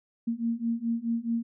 sine beating tone pair, 229.1 / 233.8 Hz, A#3 / A#3, -30 / +5 cents, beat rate 4.7 Hz, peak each -30 / -29 dBFS, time 0.27-1.43 s, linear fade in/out 10 ms, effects none

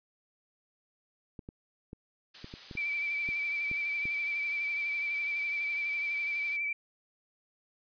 clicks, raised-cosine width 3 ms, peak -30 dBFS, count 10, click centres 1.392 / 1.489 / 1.931 / 2.444 / 2.539 / 2.712 / 2.753 / 3.289 / 3.714 / 4.055 s
blue noise, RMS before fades -41 dBFS, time 2.34-6.57 s, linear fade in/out 10 ms
sine tone with vibrato, 2321 Hz, D7, 21 cents flat, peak -30 dBFS, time 2.77-6.73 s, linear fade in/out 5 ms, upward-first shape triangle, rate 12 Hz, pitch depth 39 cents each way
effects resampled to 11025 Hz

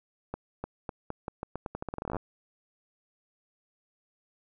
accelerating click train, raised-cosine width 1 ms, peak -20 dBFS, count 22, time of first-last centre 0.34-2.167 s, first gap 300 ms, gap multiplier 0.84, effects none

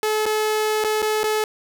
sawtooth tone with dropouts, 430 Hz, A4, 40 cents flat, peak -15 dBFS, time 0.03-1.44 s, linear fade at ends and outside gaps 1 ms, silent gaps 0.257-0.263 / 0.84-0.846 / 1.02-1.026 / 1.233-1.24 s, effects none

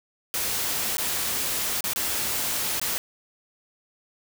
white noise with dropouts, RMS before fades -27 dBFS, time 0.34-2.98 s, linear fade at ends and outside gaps 0 ms, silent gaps 0.97-0.982 / 1.807-1.841 / 1.934-1.96 / 2.797-2.815 s, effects none

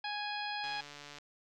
harmonic tone, 830.6 Hz, G#5, in tune, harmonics 1 / 2 / 3 / 4 / 5 / 6, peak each -39 / -42 / -44 / -45 / -46 / -47 dBFS, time 0.04-0.81 s, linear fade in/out 5 ms
click train, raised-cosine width 0.2 ms, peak -31 dBFS, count 80, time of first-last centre 0.64-1.185 s, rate 145 Hz
effects none

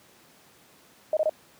sine tone bursts, 622.3 Hz, D#5, in tune, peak -20 dBFS, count 3, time 1.13-1.295 s, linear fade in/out 2 ms, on 39 ms, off 24 ms, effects pink hiss -56 dBFS RMS until 1.59 s + high-pass 150 Hz 12 dB/octave

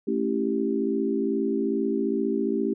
sine chord, A dominant seventh, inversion none, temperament equal with one note detuned, 220 / 275 / 329.6 / 392 Hz, A3 / C#4 / E4 / G4, 0 / -14 / 0 / 0 cents, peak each -28 / -28 / -30 / -27 dBFS, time 0.07-2.74 s, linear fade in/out 10 ms, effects none

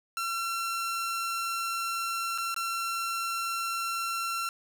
sawtooth tone with dropouts, 1357 Hz, E6, 50 cents sharp, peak -26 dBFS, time 0.17-4.49 s, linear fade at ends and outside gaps 1 ms, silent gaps 2.378-2.383 / 2.544-2.563 s, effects none

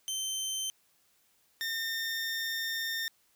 20% pulse tone pair in turn, 3100 / 1817.1 Hz, G7 / A#6, -20 / -45 cents, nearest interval major sixth, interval 925 cents, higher first, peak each -27 / -27 dBFS, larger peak neither, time 0.08-0.7 / 1.61-3.08 s, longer second, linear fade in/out 0 ms, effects white hiss -69 dBFS RMS until 3.35 s

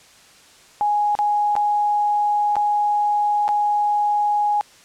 sine tone with dropouts, 830.6 Hz, G#5, in tune, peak -16 dBFS, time 0.81-4.61 s, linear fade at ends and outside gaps 0 ms, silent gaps 1.152-1.189 / 1.554-1.564 / 2.556-2.566 / 3.48-3.489 s, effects white hiss -49 dBFS RMS until 4.84 s + low-pass 8000 Hz 12 dB/octave

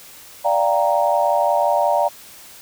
sine chord, G minor seventh, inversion second, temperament equal, 587.3 / 698.5 / 784 / 932.3 Hz, D5 / F5 / G5 / Bb5, 0 / 0 / 0 / 0 cents, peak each -19 / -20 / -22 / -20 dBFS, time 0.44-2.09 s, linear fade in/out 20 ms, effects white hiss -42 dBFS RMS until 2.61 s

